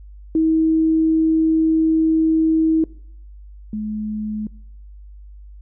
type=tone pair in turn; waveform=sine; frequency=320 / 213.6 Hz; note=D#4 / G#3; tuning=+49 / +49 cents; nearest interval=perfect fifth; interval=700 cents; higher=first; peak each=-13 / -22 dBFS; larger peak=first; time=0.35-2.84 / 3.73-4.47 s; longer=first; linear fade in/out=2 ms; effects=noise-tail reverb RT60 0.7 s tail -23 dB re dry + added 50 Hz sine -37 dBFS peak until 5.61 s